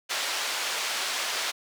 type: band-pass noise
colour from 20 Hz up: white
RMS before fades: -30 dBFS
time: 0.09-1.52 s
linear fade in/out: 20 ms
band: 580 to 5000 Hz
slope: 12 dB/octave
effects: none